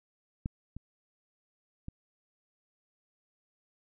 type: clicks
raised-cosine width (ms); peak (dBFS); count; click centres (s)
5; -20 / -29 / -27; 3; 0.459 / 0.766 / 1.884
effects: none